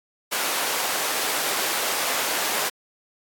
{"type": "high-pass noise", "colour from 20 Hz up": "pink", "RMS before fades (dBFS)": -25, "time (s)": [0.31, 2.7], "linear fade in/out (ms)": 20, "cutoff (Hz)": 560, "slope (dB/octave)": 12, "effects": ["AAC 64 kbps"]}